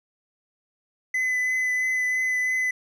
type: tone with vibrato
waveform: triangle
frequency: 2015 Hz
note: B6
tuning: 34 cents sharp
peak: -20 dBFS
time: 1.14-2.71 s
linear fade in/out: 5 ms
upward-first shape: triangle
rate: 3 Hz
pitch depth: 15 cents each way
effects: none